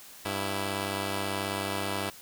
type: tone pair together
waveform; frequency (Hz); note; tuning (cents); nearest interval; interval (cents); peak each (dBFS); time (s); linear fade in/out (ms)
5% pulse; 98.48 / 330; G2 / E4; +8 / +2; octave + major sixth; 2094; -20 / -23; 0.25-2.1; 5
effects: white hiss -49 dBFS RMS until 2.21 s